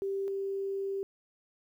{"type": "tone pair in turn", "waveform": "sine", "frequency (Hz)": [392, 392], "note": ["G4", "G4"], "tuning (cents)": [0, 0], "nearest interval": "unison", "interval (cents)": 0, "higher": "neither", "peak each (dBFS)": [-30, -31], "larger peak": "first", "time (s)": [[0.02, 0.28], [0.28, 1.03]], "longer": "second", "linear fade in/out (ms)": 0, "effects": ["11-bit"]}